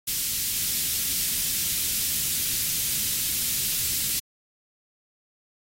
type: band-stop noise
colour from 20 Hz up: white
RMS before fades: -26 dBFS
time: 0.07-4.2 s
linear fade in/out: 10 ms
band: 200 to 3000 Hz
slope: 12 dB/octave
effects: AAC 48 kbps